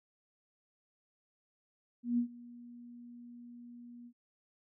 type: tone with ADSR envelope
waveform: sine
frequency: 240 Hz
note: B3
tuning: 49 cents flat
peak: -26 dBFS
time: 2.03-4.13 s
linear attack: 150 ms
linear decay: 94 ms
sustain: -22 dB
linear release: 66 ms
effects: none